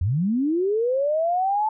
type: linear sweep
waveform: sine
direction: up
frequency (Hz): 77.4 to 878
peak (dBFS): -19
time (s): 0.01-1.69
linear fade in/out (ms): 5
effects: none